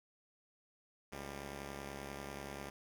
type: tone pair together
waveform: 5% pulse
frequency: 70.3 / 198.84 Hz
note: C#2 / G3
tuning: +25 / +25 cents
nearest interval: octave + tritone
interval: 1800 cents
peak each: -34 / -38 dBFS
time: 1.12-2.7 s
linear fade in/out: 5 ms
effects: none